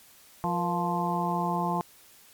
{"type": "harmonic tone with a mistuned harmonic", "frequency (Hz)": 174.61, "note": "F3", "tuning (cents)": 0, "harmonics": [1, 2, 3, 4, 5, 6], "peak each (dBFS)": [-30, -35, -40, -33, -30, -32], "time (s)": [0.44, 1.81], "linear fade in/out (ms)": 0, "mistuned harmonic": 3, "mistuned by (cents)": -140, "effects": ["white hiss -55 dBFS RMS until 2.33 s", "MP3 96 kbps"]}